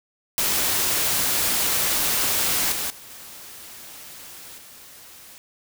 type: noise with level steps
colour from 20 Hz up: white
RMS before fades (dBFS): -22 / -27 / -43 / -41 / -45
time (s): 0.38-5.38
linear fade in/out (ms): 0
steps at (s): 2.72 / 2.9 / 3.1 / 4.58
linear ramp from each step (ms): 2
effects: none